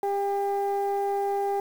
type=tone pair together; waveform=sine; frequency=399.2 / 800.9 Hz; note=G4 / G5; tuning=+32 / +37 cents; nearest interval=octave; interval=1205 cents; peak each=-25 dBFS; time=0.03-1.6 s; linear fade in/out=2 ms; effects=tanh soft clip ceiling -20 dBFS + 8-bit